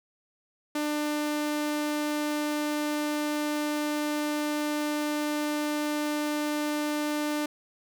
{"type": "tone", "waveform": "sawtooth", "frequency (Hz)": 298.4, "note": "D4", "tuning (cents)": 28, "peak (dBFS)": -23, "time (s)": [0.75, 7.46], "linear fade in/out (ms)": 5, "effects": []}